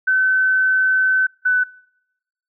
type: tone pair in turn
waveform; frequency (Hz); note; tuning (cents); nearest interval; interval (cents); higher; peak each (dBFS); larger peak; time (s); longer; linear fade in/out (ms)
sine; 1524 / 1500.4; G6 / F#6; -49 / +24; unison; 27; first; -13; neither; 0.07-1.27 / 1.45-1.64; first; 10
effects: noise-tail reverb RT60 0.9 s tail -26 dB re dry